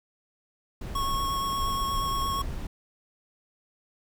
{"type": "noise", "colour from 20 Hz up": "brown", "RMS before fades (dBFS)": -33, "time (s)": [0.81, 2.67], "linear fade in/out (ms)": 5}
{"type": "tone with vibrato", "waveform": "square", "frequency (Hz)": 1098, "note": "C#6", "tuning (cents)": -17, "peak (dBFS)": -28, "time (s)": [0.95, 2.42], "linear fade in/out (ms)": 5, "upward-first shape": "triangle", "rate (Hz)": 8.5, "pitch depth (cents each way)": 17}
{"effects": []}